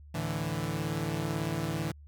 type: chord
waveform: sawtooth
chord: A suspended fourth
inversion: none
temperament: equal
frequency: 110 / 146.83 / 164.81 Hz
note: A2 / D3 / E3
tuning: 0 / 0 / 0 cents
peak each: -33 / -31 / -30 dBFS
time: 0.14-1.92 s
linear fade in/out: 10 ms
effects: added 73 Hz sine -48 dBFS peak until 2.07 s